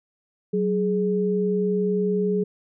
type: tone pair together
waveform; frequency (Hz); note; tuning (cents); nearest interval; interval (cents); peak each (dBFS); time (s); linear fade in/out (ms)
sine; 187.3 / 418.4; F#3 / G#4; +21 / +13; octave + major second; 1392; -23 / -22; 0.53-2.44; 10
effects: none